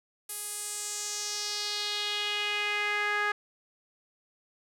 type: tone with band-pass filter sweep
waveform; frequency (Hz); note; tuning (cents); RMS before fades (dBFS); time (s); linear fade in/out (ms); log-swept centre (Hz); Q
sawtooth; 414.9; G#4; -2; -32; 0.29-3.32; 5; 11000 to 1600; 2.7
effects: none